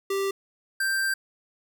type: tone pair in turn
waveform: square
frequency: 392 / 1573 Hz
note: G4 / G6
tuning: 0 / +6 cents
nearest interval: 2 octaves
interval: 2406 cents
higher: second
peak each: -25 / -24 dBFS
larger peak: second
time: 0.1-0.31 / 0.8-1.14 s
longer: second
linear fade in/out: 5 ms
effects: none